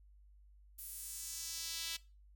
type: tone with high-pass filter sweep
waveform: sawtooth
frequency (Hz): 329.6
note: E4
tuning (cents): 0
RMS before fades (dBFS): -44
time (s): 0.78-1.97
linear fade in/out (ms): 10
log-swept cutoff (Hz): 12000 to 3400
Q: 1.5
effects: noise-tail reverb RT60 0.3 s tail -20 dB re dry + added 50 Hz sine -59 dBFS peak until 2.35 s